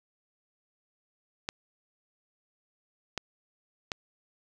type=clicks; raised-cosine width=0.2 ms; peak=-14 dBFS; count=3; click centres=1.489 / 3.177 / 3.918 s; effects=none